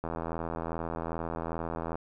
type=click train; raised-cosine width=1 ms; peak=-20 dBFS; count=159; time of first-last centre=0.04-1.955 s; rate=82.5 Hz; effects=none